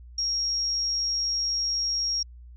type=tone; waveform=sine; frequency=5588 Hz; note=F8; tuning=in tune; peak=-24 dBFS; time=0.18-2.23 s; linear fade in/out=5 ms; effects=added 60 Hz sine -43 dBFS peak until 2.56 s